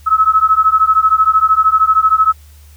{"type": "beating tone pair", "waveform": "sine", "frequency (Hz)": [1286, 1299], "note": ["E6", "E6"], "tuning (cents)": [-43, -26], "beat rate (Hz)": 13, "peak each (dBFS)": -11, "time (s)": [0.06, 2.33], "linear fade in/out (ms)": 20, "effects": ["added 74 Hz sine -38 dBFS peak until 2.76 s", "white hiss -49 dBFS RMS until 2.76 s"]}